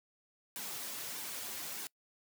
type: noise with flanger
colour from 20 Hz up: white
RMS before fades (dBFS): -42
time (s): 0.56-1.87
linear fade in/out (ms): 0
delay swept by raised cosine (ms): 1.5 to 6.6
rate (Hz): 1.6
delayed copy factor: -0.55
effects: noise-tail reverb RT60 0.1 s tail -24 dB re dry + high-pass 150 Hz 12 dB/octave